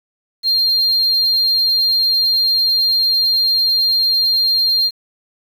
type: tone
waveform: sine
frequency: 4197 Hz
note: C8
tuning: 5 cents sharp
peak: -10 dBFS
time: 0.43-4.91 s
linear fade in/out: 50 ms
effects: tanh soft clip ceiling -10 dBFS + 7-bit